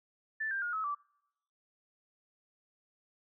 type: tone with pitch steps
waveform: sine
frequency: 1760 / 1586.2 / 1429.6 / 1288.4 / 1161.2 Hz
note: A6 / G6 / F6 / E6 / D6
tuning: 0 / +20 / +40 / -40 / -20 cents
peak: -32 dBFS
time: 0.4-0.95 s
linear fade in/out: 10 ms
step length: 110 ms
effects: noise-tail reverb RT60 0.8 s tail -25 dB re dry